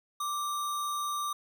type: tone with sample-and-hold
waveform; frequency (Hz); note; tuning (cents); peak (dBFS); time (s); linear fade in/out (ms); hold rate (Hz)
sine; 1174.7; D6; 0; -30; 0.2-1.33; 5; 4900
effects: none